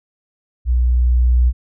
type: tone with level ramp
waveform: sine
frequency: 61.2 Hz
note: B1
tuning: 15 cents flat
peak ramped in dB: -12 to -9 dBFS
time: 0.65-1.53 s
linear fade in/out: 50 ms
effects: none